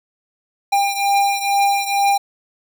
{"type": "beating tone pair", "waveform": "square", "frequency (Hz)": [799, 801.2], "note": ["G5", "G5"], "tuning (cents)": [33, 38], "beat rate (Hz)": 2.2, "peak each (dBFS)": [-17, -21], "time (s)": [0.72, 2.18], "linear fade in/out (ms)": 10, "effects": []}